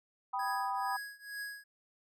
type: chord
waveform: sine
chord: G augmented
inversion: none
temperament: equal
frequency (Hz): 784 / 987.8 / 1244.5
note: G5 / B5 / D#6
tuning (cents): 0 / 0 / 0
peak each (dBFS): -36 / -35 / -40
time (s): 0.33-0.97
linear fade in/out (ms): 10
type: tone with tremolo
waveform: square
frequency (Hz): 1661.2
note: G#6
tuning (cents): 0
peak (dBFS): -38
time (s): 0.39-1.64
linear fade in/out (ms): 5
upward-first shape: triangle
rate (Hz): 2.2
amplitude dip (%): 95
effects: none